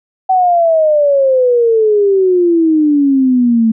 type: exponential sweep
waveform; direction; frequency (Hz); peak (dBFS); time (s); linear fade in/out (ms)
sine; down; 761 to 220; -7; 0.29-3.72; 10
effects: none